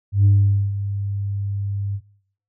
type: tone with ADSR envelope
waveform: sine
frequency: 100 Hz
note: G2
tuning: 35 cents sharp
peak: -8 dBFS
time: 0.12-2.01 s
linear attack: 130 ms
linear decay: 470 ms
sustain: -13 dB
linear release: 62 ms
effects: noise-tail reverb RT60 0.7 s tail -25 dB re dry + tanh soft clip ceiling -8 dBFS